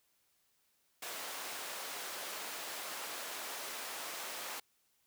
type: high-pass noise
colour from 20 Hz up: pink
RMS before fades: -43 dBFS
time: 1.02-4.6 s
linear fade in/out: 5 ms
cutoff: 600 Hz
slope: 12 dB/octave
effects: white hiss -75 dBFS RMS until 5.06 s